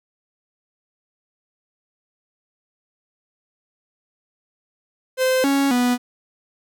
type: tone with pitch steps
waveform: 45% pulse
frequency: 517 / 277.1 / 246.1 Hz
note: C5 / C#4 / B3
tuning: -21 / -1 / -6 cents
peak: -16 dBFS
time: 5.17-5.98 s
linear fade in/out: 50 ms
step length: 270 ms
effects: none